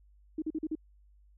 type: tone bursts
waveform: sine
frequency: 313.6 Hz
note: D#4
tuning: 14 cents sharp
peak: -30 dBFS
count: 5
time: 0.38-0.753 s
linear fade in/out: 5 ms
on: 41 ms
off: 42 ms
effects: added 50 Hz sine -58 dBFS peak until 1.37 s